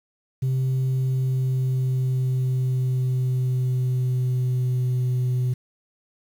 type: tone with pitch glide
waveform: sine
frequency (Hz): 130.81 to 125.92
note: C3 to B2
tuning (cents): 0 to +34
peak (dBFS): -17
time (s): 0.42-5.54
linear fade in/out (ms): 10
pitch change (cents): -66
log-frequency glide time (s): 0.84-5.02
effects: tanh soft clip ceiling -19 dBFS + 8-bit